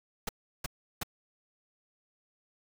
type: noise bursts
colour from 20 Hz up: pink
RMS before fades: -34 dBFS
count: 3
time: 0.27-1.033 s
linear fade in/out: 5 ms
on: 21 ms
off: 350 ms
effects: none